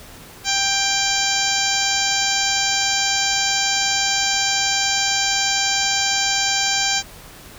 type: harmonic tone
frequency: 789 Hz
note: G5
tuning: 11 cents sharp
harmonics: 1 / 2 / 3 / 4 / 5 / 6 / 7 / 8 / 9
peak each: -26 / -26 / -26 / -26 / -26 / -26 / -26 / -26 / -26 dBFS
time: 0.44-7.03 s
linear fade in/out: 50 ms
effects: pink hiss -41 dBFS RMS until 7.58 s